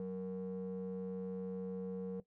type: ring-modulated tone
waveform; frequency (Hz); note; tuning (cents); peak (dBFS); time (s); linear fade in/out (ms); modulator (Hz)
triangle; 140.2; C#3; +20; -32; 0-2.2; 2; 327
effects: noise-tail reverb RT60 0.1 s tail -17 dB re dry + tanh soft clip ceiling -33 dBFS